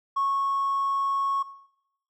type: tone with hard clipping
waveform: sine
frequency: 1100 Hz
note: C#6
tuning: 14 cents flat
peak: -23 dBFS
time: 0.16-1.43 s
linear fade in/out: 10 ms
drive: 1 dB
effects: noise-tail reverb RT60 0.8 s tail -18 dB re dry